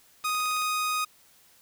click train, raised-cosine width 0.2 ms, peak -28 dBFS, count 8, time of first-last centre 0.24-0.62 s, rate 18.4 Hz
sawtooth tone, 1246 Hz, D#6, 2 cents sharp, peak -22 dBFS, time 0.24-1.05 s, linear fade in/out 10 ms
effects white hiss -59 dBFS RMS until 1.61 s

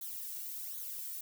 violet noise with flanger, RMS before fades -42 dBFS, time 0.01-1.21 s, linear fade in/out 5 ms, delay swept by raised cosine 0.38 to 1.98 ms, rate 1.3 Hz, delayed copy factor -0.75, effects none

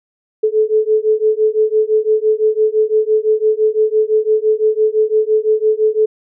sine beating tone pair, 430 / 435.9 Hz, A4 / A4, -40 / -16 cents, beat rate 5.9 Hz, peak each -14 dBFS, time 0.43-6.06 s, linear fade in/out 10 ms, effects none

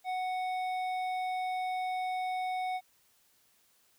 triangle tone with hard clipping, 740 Hz, F#5, in tune, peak -33 dBFS, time 0.04-2.81 s, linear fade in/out 50 ms, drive 13 dB, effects white hiss -68 dBFS RMS until 3.98 s

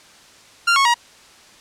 sawtooth tone with pitch steps, 1389 / 1099 / 951 Hz, F6 / C#6 / A#5, -10 / -15 / +34 cents, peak -9 dBFS, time 0.67-0.943 s, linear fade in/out 10 ms, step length 91 ms, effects white hiss -47 dBFS RMS until 1.6 s + low-pass 7000 Hz 12 dB/octave

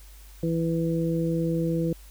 harmonic tone, 165.2 Hz, E3, 4 cents sharp, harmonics 1 / 2 / 3, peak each -25 / -28 / -30 dBFS, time 0.43-1.93 s, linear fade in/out 2 ms, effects added 50 Hz sine -45 dBFS peak until 2.1 s + white hiss -54 dBFS RMS until 2.1 s

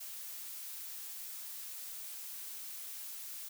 blue noise, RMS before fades -45 dBFS, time 0-3.49 s, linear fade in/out 10 ms, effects none

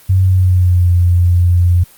sine tone with pitch glide, 93.9 to 88.12 Hz, F#2 to F2, +26 to +16 cents, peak -7 dBFS, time 0.09-1.84 s, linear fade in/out 10 ms, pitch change -110 cents, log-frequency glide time 0.23-0.9 s, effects white hiss -43 dBFS RMS until 1.97 s + Opus 32 kbps

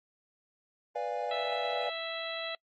triangle chord, B diminished seventh, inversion none, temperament equal with one note detuned, 493.9 / 587.3 / 698.5 / 821.1 Hz, B4 / D5 / F5 / Ab5, 0 / 0 / 0 / -20 cents, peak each -35 dBFS, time 0.95-1.9 s, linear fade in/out 10 ms
harmonic tone, 659.3 Hz, E5, in tune, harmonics 1 / 2 / 3 / 4 / 5 / 6, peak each -38 / -43 / -42 / -43 / -42 / -41 dBFS, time 1.31-2.55 s, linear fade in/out 2 ms
effects noise-tail reverb RT60 0.1 s tail -26 dB re dry + MP3 32 kbps

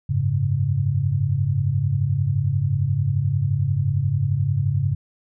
sine chord, F# suspended second, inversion none, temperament equal, 92.5 / 103.83 / 138.59 Hz, F#2 / G#2 / C#3, 0 / 0 / 0 cents, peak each -26 / -22 / -21 dBFS, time 0.09-4.95 s, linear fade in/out 10 ms, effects none

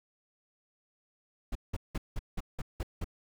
brown noise bursts, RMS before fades -33 dBFS, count 8, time 1.52-3.044 s, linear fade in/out 5 ms, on 33 ms, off 180 ms, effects none

